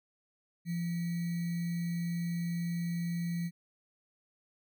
sine tone with sample-and-hold, 171 Hz, F3, 36 cents flat, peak -31 dBFS, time 0.65-3.51 s, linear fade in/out 50 ms, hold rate 2100 Hz, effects none

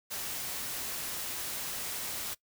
white noise, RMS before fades -37 dBFS, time 0.1-2.35 s, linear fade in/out 20 ms, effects noise-tail reverb RT60 0.1 s tail -21 dB re dry

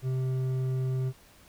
triangle tone with hard clipping, 130 Hz, C3, 11 cents flat, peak -28 dBFS, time 0.02-1.13 s, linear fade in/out 50 ms, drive 10 dB, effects pink hiss -57 dBFS RMS until 1.48 s

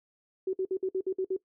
sine tone bursts, 377.2 Hz, F#4, 33 cents sharp, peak -26 dBFS, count 8, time 0.47-1.366 s, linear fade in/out 5 ms, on 63 ms, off 56 ms, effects noise-tail reverb RT60 0.1 s tail -19 dB re dry

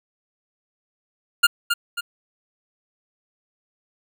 25% pulse tone with echo, 1408 Hz, F6, 14 cents sharp, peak -7 dBFS, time 1.43-1.47 s, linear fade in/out 10 ms, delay 270 ms, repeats 2, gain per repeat -7 dB, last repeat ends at 2.01 s, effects none

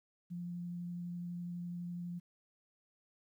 sine tone with vibrato, 174.61 Hz, F3, in tune, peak -39 dBFS, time 0.3-2.2 s, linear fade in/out 20 ms, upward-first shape triangle, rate 12 Hz, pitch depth 11 cents each way, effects 12-bit

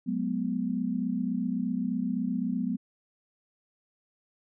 sine tone cluster, 185.3 / 213.2 / 248.8 Hz, F#3 / G#3 / B3, +3 / +46 / +13 cents, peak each -32 / -32 / -30 dBFS, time 0.06-2.77 s, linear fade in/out 20 ms, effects none

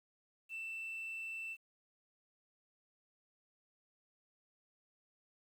sine tone, 2668 Hz, E7, 20 cents sharp, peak -39 dBFS, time 0.49-1.57 s, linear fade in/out 50 ms, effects tanh soft clip ceiling -39 dBFS + 11-bit

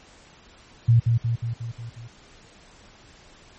sine tone with echo, 116.54 Hz, A#2, in tune, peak -12 dBFS, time 0.88-1 s, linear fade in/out 10 ms, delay 180 ms, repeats 6, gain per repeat -4 dB, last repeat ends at 2.08 s, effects pink hiss -51 dBFS RMS until 3.58 s + MP3 32 kbps

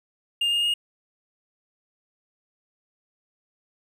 triangle tone with pitch steps, 2815 / 2835 / 2854 Hz, F7 / F7 / F7, +13 / +25 / +37 cents, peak -19 dBFS, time 0.41-0.74 s, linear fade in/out 5 ms, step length 110 ms, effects none

